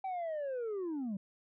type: linear sweep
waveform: sine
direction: down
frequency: 777 to 185 Hz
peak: -32 dBFS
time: 0.04-1.17 s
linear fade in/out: 5 ms
effects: tanh soft clip ceiling -34 dBFS